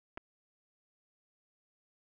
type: clicks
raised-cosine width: 0.5 ms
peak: -28 dBFS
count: 2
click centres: 0.174 / 0.177 s
effects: none